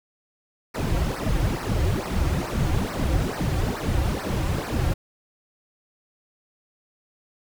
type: noise with flanger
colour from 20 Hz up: brown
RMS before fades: -24 dBFS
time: 0.74-4.94 s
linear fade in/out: 10 ms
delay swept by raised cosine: 0.28 to 4.78 ms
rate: 2.3 Hz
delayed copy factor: -0.95
effects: none